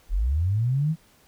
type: linear sweep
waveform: sine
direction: up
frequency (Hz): 36.09 to 165.2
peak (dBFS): -20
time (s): 0.09-0.96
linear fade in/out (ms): 50
effects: pink hiss -58 dBFS RMS until 1.27 s